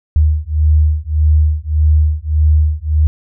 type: beating tone pair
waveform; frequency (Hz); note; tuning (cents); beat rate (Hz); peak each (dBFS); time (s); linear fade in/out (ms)
sine; 75.8 / 77.5; D#2 / D#2; -45 / -6; 1.7; -12; 0.16-3.07; 0
effects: none